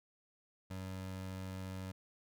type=tone; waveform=25% pulse; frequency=94.1 Hz; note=F#2; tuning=30 cents sharp; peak=-38 dBFS; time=0.7-1.92 s; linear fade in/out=10 ms; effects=none